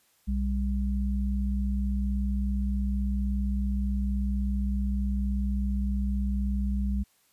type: tone pair together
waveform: sine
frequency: 61.74 / 200.8 Hz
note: B1 / G3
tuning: 0 / +42 cents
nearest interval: octave + minor sixth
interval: 2042 cents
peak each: -26 / -30 dBFS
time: 0.27-7.04 s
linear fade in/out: 20 ms
effects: white hiss -66 dBFS RMS until 7.32 s + resampled to 32000 Hz